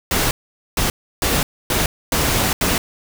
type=noise bursts at uneven times; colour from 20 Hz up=pink; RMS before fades=-18 dBFS; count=6; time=0.11-0.31 / 0.77-0.9 / 1.22-1.43 / 1.7-1.86 / 2.12-2.53 / 2.61-2.78 s; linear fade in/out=2 ms; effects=none